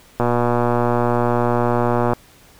click train, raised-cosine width 1 ms, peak -4 dBFS, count 233, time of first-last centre 0.2-2.133 s, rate 120 Hz, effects pink hiss -49 dBFS RMS until 2.59 s

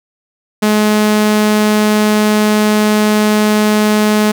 sawtooth tone, 212.1 Hz, G#3, 37 cents sharp, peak -5 dBFS, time 0.62-4.32 s, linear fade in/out 10 ms, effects none

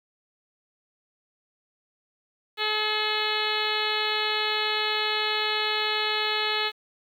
harmonic tone, 427.7 Hz, A4, 49 cents flat, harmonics 1 / 2 / 3 / 4 / 5 / 6 / 7 / 8 / 9 / 10, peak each -33 / -33 / -33 / -33 / -33 / -33 / -33 / -33 / -33 / -33 dBFS, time 2.57-6.72 s, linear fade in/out 50 ms, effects 9-bit

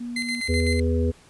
sine tone, 239.7 Hz, A#3, 48 cents sharp, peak -29 dBFS, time 0-0.41 s, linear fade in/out 10 ms
30% pulse tone with tremolo, 2063 Hz, C7, 25 cents flat, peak -22 dBFS, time 0.16-0.8 s, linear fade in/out 5 ms, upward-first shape square, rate 7.9 Hz, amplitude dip 50%
harmonic tone, 82.1 Hz, E2, 6 cents flat, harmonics 1 / 3 / 5 / 6, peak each -21 / -26 / -28 / -29 dBFS, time 0.48-1.12 s, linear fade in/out 20 ms
effects pink hiss -53 dBFS RMS until 1.29 s + resampled to 24000 Hz

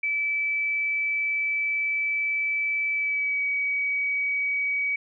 sine tone with pitch glide, 2309 to 2268 Hz, D7 to C#7, -30 to +39 cents, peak -23 dBFS, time 0.03-4.96 s, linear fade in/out 5 ms, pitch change -31 cents, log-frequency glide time 2.93-3.43 s, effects none

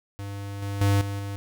square tone with level steps, 100 Hz, G2, 35 cents sharp, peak -33 / -29 / -19 / -29 / -31 dBFS, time 0.19-1.36 s, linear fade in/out 0 ms, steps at 0.62 / 0.81 / 1.01 / 1.19 s, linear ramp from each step 2 ms, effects none

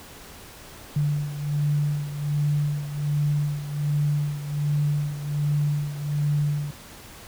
sine beating tone pair, 146.4 / 147.7 Hz, D3 / D3, -5 / +10 cents, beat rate 1.3 Hz, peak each -23 / -28 dBFS, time 0.96-6.71 s, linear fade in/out 5 ms, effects pink hiss -44 dBFS RMS until 7.27 s

